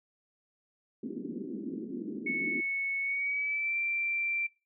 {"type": "band-pass noise", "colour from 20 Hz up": "pink", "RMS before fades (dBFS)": -38, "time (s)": [1.03, 2.61], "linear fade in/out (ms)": 5, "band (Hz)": [200, 370], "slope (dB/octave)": 48}
{"type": "tone with pitch glide", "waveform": "sine", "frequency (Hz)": [2208, 2353], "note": ["C#7", "D7"], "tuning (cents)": [-7, 3], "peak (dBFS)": -29, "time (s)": [2.26, 4.47], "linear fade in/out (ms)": 10, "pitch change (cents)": 110, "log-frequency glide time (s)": [3.01, 3.77]}
{"effects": ["noise-tail reverb RT60 0.3 s tail -22 dB re dry"]}